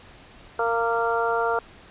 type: harmonic tone with a mistuned harmonic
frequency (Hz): 230.9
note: A#3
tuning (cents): -16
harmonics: 2 / 3 / 4 / 5 / 6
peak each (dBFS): -25 / -27 / -28 / -31 / -27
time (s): 0.59-1.59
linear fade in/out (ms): 2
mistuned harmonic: 5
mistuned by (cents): +26
effects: pink hiss -48 dBFS RMS until 1.9 s + resampled to 8000 Hz